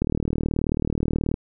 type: click train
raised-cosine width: 3 ms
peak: -10 dBFS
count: 52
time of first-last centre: 0.02-1.341 s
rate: 38.6 Hz
effects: none